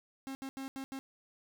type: tone bursts at uneven times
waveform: 45% pulse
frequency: 268.6 Hz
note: C4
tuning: 46 cents sharp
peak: -39 dBFS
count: 5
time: 0.27-0.35 / 0.42-0.49 / 0.57-0.68 / 0.76-0.84 / 0.92-0.99 s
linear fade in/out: 0 ms
effects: none